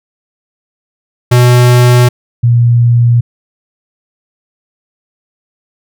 square / sine tone pair in turn, 123.1 / 119.11 Hz, B2 / A#2, -5 / +38 cents, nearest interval minor second, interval 57 cents, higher first, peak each -4 dBFS, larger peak neither, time 1.31-2.09 / 2.43-3.21 s, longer neither, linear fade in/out 10 ms, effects none

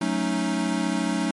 square chord, D# half-diminished seventh, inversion first, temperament equal, 185 / 220 / 277.2 / 311.1 Hz, F#3 / A3 / C#4 / D#4, 0 / 0 / 0 / 0 cents, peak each -29 dBFS, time 0.01-1.31 s, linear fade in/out 5 ms, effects MP3 48 kbps

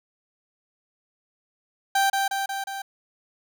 30% pulse tone with echo, 784 Hz, G5, in tune, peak -16 dBFS, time 1.95-2.1 s, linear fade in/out 5 ms, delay 180 ms, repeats 4, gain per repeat -3 dB, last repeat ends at 2.82 s, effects none

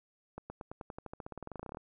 accelerating click train, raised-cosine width 1 ms, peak -28 dBFS, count 24, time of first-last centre 0.38-1.771 s, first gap 120 ms, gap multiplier 0.93, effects none

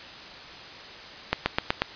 accelerating click train, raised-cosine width 0.3 ms, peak -5 dBFS, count 5, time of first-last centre 1.33-1.82 s, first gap 130 ms, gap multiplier 0.96, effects white hiss -42 dBFS RMS until 1.95 s + resampled to 11025 Hz

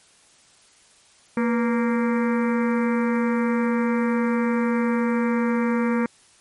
harmonic tone with a mistuned harmonic, 232.3 Hz, A#3, 6 cents flat, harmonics 1 / 2 / 4 / 5 / 6 / 7 / 8 / 9 / 10, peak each -20 / -26 / -32 / -34 / -36 / -37 / -38 / -39 / -40 dBFS, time 1.37-6.06 s, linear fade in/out 2 ms, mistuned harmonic 2, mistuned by +78 cents, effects white hiss -55 dBFS RMS until 6.4 s + MP3 48 kbps

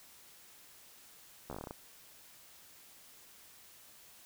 slowing click train, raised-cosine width 1 ms, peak -28 dBFS, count 10, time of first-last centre 1.5-1.709 s, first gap 13 ms, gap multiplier 1.14, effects white hiss -58 dBFS RMS until 4.25 s

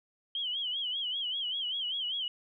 sine tone with vibrato, 3116 Hz, G7, 11 cents flat, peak -31 dBFS, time 0.35-2.28 s, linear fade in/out 2 ms, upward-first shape sine, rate 5.1 Hz, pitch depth 120 cents each way, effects none

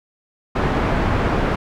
pink low-pass noise, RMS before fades -19 dBFS, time 0.55-1.56 s, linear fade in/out 10 ms, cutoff 1600 Hz, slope 12 dB/octave, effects none

